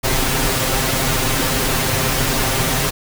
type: noise with comb filter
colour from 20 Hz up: pink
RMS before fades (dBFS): -18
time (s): 0.03-2.91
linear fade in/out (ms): 20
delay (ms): 7.6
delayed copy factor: +0.9
effects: none